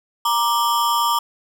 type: ring-modulated tone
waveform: square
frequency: 1059 Hz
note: C6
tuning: 21 cents sharp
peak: -14 dBFS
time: 0.25-1.19 s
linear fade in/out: 5 ms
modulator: 120 Hz
effects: none